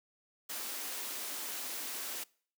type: high-pass noise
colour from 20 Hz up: white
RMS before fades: -40 dBFS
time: 0.49-2.24 s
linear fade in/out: 10 ms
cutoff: 220 Hz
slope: 48 dB/octave
effects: noise-tail reverb RT60 0.5 s tail -24 dB re dry